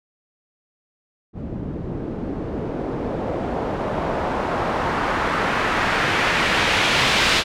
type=noise with low-pass filter sweep; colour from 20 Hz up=white; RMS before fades=-22 dBFS; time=1.33-7.44 s; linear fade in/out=50 ms; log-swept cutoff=230 to 3500 Hz; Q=1.1; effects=none

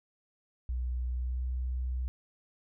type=tone with pitch glide; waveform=sine; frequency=61.74 to 62.93 Hz; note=B1 to B1; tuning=0 to +33 cents; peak=-30 dBFS; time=0.69-2.08 s; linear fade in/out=0 ms; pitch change=+33 cents; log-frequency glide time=1.12-1.44 s; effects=none

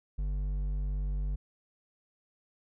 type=tone with hard clipping; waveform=triangle; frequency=49 Hz; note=G1; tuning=in tune; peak=-31 dBFS; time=0.18-1.36 s; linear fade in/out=10 ms; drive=10 dB; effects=none

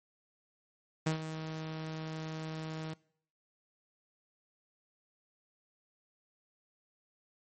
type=tone with ADSR envelope; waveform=sawtooth; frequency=158.3 Hz; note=D#3; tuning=30 cents sharp; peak=-23 dBFS; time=1.06-2.94 s; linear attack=8 ms; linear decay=110 ms; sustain=-11 dB; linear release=8 ms; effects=noise-tail reverb RT60 0.6 s tail -22 dB re dry + MP3 32 kbps

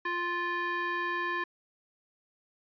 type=tone with band-pass filter; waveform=square; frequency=349.2 Hz; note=F4; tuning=in tune; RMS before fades=-32 dBFS; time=0.05-1.44 s; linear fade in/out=5 ms; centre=1500 Hz; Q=2.9; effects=resampled to 11025 Hz

